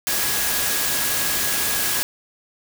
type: tone in noise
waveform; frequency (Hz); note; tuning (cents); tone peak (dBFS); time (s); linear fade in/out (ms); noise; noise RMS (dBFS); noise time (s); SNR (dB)
sine; 1661.2; G#6; 0; -32; 0.07-2.03; 0; white; -22; 0.07-2.03; -13
effects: none